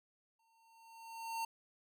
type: tone with exponential growth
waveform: square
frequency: 910 Hz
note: A#5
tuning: 42 cents flat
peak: -36 dBFS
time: 0.39-1.45 s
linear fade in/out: 5 ms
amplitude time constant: 230 ms
effects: none